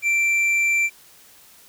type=tone with tanh clipping; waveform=triangle; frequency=2349 Hz; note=D7; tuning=in tune; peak=-18 dBFS; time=0.02-0.9 s; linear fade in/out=50 ms; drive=10 dB; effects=white hiss -50 dBFS RMS until 1.68 s